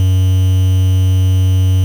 triangle tone with quantisation, 93.2 Hz, F#2, 13 cents sharp, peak -6 dBFS, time 0-1.84 s, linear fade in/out 0 ms, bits 5, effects none

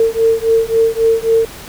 sine beating tone pair, 450.8 / 454.5 Hz, A4 / A#4, +42 / -44 cents, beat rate 3.7 Hz, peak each -13 dBFS, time 0-1.45 s, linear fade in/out 2 ms, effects pink hiss -33 dBFS RMS until 1.68 s

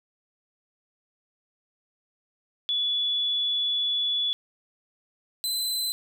sine / sawtooth tone pair in turn, 3426 / 4041 Hz, A7 / B7, -47 / +39 cents, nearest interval minor third, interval 286 cents, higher second, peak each -23 dBFS, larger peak neither, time 2.69-4.33 / 5.44-5.92 s, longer first, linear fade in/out 0 ms, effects none

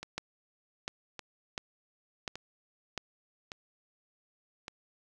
two click trains, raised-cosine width 0.2 ms, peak -17 / -23 dBFS, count 5 / 5, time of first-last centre 0.18-2.977 / 0.03-4.681 s, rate 1.43 / 0.86 Hz, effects none

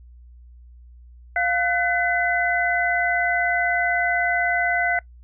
sine tone cluster, 700 / 1504 / 2020 Hz, F5 / F#6 / B6, +4 / +28 / +39 cents, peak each -23 dBFS, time 1.36-4.99 s, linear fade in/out 2 ms, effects noise-tail reverb RT60 0.1 s tail -22 dB re dry + added 60 Hz sine -43 dBFS peak until 5.23 s

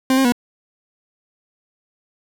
40% pulse tone with pitch steps, 261.9 / 267.2 / 242.7 Hz, C4 / C4 / B3, +2 / +36 / -30 cents, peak -12 dBFS, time 0.1-0.322 s, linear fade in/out 2 ms, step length 74 ms, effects 7-bit

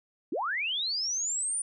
sine linear sweep, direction up, 243 to 9450 Hz, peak -28 dBFS, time 0.32-1.62 s, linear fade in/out 5 ms, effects none

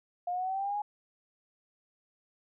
sine linear sweep, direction up, 702 to 838 Hz, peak -30 dBFS, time 0.27-0.82 s, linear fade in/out 5 ms, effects none

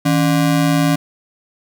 square ring-modulated tone, 220 Hz, A3, in tune, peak -10 dBFS, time 0.05-0.96 s, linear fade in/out 10 ms, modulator 59.5 Hz, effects none

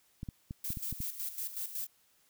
clicks, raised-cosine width 5 ms, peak -27 dBFS, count 7, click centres 0.231 / 0.288 / 0.509 / 0.704 / 0.772 / 0.926 / 1.004 s
violet noise with tremolo, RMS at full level -37 dBFS, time 0.64-1.87 s, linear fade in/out 5 ms, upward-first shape square, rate 5.4 Hz, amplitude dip 65%
effects white hiss -69 dBFS RMS until 2.29 s

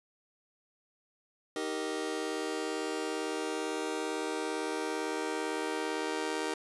sawtooth chord, Eb major, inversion none, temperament just, 311.1 / 388.9 / 466.7 Hz, Eb4 / G4 / Bb4, 0 / -14 / +2 cents, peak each -33 dBFS, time 1.56-6.54 s, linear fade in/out 2 ms, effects resampled to 24000 Hz

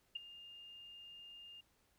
sine tone with ADSR envelope, 2816 Hz, F7, 14 cents sharp, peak -36 dBFS, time 0.15-1.61 s, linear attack 10 ms, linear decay 13 ms, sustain -16 dB, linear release 8 ms, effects pink hiss -75 dBFS RMS until 1.98 s

